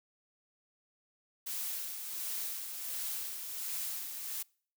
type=noise with tremolo; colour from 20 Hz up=blue; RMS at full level=-37 dBFS; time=1.46-4.43 s; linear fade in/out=10 ms; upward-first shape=sine; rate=1.4 Hz; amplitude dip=45%; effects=noise-tail reverb RT60 0.5 s tail -26 dB re dry